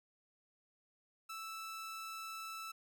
sawtooth tone, 1318.5 Hz, E6, in tune, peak -40 dBFS, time 1.29-2.72 s, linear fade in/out 10 ms, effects none

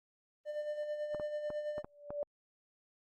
triangle tone with tremolo, 598 Hz, D5, 31 cents sharp, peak -32 dBFS, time 0.45-1.83 s, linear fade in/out 50 ms, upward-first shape sine, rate 9.1 Hz, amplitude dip 50%
clicks, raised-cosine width 1 ms, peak -29 dBFS, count 6, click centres 1.147 / 1.198 / 1.503 / 1.781 / 1.845 / 2.105 s
sine tone with exponential growth, 583 Hz, D5, 13 cents flat, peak -31 dBFS, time 1.83-2.23 s, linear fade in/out 1 ms, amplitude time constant 85 ms
effects Opus 24 kbps

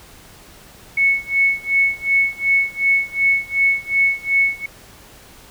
sine tone with tremolo, 2206 Hz, C#7, 9 cents flat, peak -11 dBFS, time 0.97-4.66 s, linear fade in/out 5 ms, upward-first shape sine, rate 2.7 Hz, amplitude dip 95%, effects pink hiss -44 dBFS RMS until 5.5 s

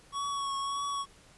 square tone with vibrato, 1115 Hz, C#6, 10 cents sharp, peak -32 dBFS, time 0.12-1.06 s, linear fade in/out 50 ms, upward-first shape triangle, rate 1.7 Hz, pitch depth 28 cents each way, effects pink hiss -58 dBFS RMS until 1.37 s + resampled to 24000 Hz

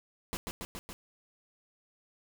pink noise with echo, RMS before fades -36 dBFS, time 0.33-0.37 s, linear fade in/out 0 ms, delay 140 ms, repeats 4, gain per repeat -2 dB, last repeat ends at 0.93 s, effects none

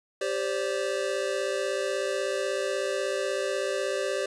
square chord, G suspended fourth, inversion none, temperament equal with one note detuned, 392 / 523.3 / 579.6 Hz, G4 / C5 / D5, 0 / 0 / -23 cents, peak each -32 dBFS, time 0.21-4.26 s, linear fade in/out 5 ms, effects resampled to 22050 Hz + 9-bit

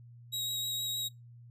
sawtooth tone with vibrato, 3816 Hz, A#7, 40 cents sharp, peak -30 dBFS, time 0.32-1.09 s, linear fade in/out 20 ms, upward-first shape sine, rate 6.4 Hz, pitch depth 10 cents each way, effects noise-tail reverb RT60 0.2 s tail -23 dB re dry + added 119 Hz sine -50 dBFS peak until 1.5 s

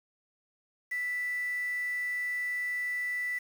sine tone with quantisation, 1975.5 Hz, B6, in tune, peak -30 dBFS, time 0.91-3.39 s, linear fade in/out 10 ms, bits 8, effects none

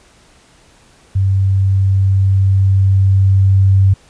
sine tone with level ramp, 96.7 Hz, G2, 23 cents flat, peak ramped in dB -10 to -6 dBFS, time 1.15-3.94 s, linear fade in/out 10 ms, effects pink hiss -48 dBFS RMS until 4.09 s + resampled to 22050 Hz

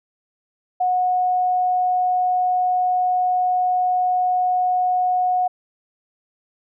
sine tone, 730 Hz, F#5, 24 cents flat, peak -16 dBFS, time 0.8-5.48 s, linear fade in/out 10 ms, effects none

